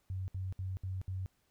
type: tone bursts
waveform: sine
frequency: 94 Hz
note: F#2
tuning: 28 cents sharp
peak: -35 dBFS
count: 5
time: 0.1-1.26 s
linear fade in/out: 0 ms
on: 180 ms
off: 65 ms
effects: pink hiss -75 dBFS RMS until 1.5 s